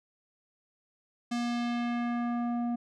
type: tone with low-pass filter sweep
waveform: square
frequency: 238.8 Hz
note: A#3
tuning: 42 cents sharp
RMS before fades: -31 dBFS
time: 1.31-2.76 s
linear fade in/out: 10 ms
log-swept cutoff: 6900 to 620 Hz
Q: 1.1
effects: none